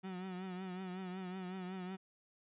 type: tone with vibrato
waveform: 35% pulse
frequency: 185 Hz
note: F#3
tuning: in tune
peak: -40 dBFS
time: 0.03-1.97 s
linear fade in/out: 20 ms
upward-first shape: triangle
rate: 5.4 Hz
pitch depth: 68 cents each way
effects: resampled to 8000 Hz